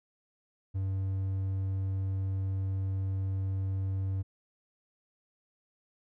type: tone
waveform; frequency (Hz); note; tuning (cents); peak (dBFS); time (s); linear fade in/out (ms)
triangle; 96; G2; -36; -27; 0.74-4.23; 20
effects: none